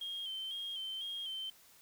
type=tone with vibrato; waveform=sine; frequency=3172 Hz; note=G7; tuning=20 cents sharp; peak=-37 dBFS; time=0.01-1.5 s; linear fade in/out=5 ms; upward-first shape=square; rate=2 Hz; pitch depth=39 cents each way; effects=tanh soft clip ceiling -35 dBFS + white hiss -62 dBFS RMS until 1.81 s